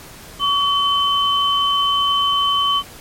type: tone pair together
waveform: sine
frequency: 1133 / 3063 Hz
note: C#6 / G7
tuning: +37 / -41 cents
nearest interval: octave + perfect fourth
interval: 1722 cents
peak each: -17 dBFS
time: 0.39-2.83 s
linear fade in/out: 50 ms
effects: pink hiss -39 dBFS RMS until 3 s + MP3 64 kbps